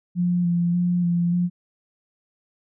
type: tone with vibrato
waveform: sine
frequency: 174.7 Hz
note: F3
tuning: 1 cent sharp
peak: -18 dBFS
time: 0.15-1.5 s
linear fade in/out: 50 ms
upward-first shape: square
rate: 1.7 Hz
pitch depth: 19 cents each way
effects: none